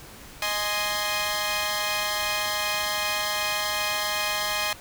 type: chord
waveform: 10% pulse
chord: Ab major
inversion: second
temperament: equal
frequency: 622.3 / 830.6 / 1046.5 Hz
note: Eb5 / Ab5 / C6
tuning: 0 / 0 / 0 cents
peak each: -21 dBFS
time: 0.42-4.73 s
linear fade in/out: 2 ms
effects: pink hiss -45 dBFS RMS until 4.8 s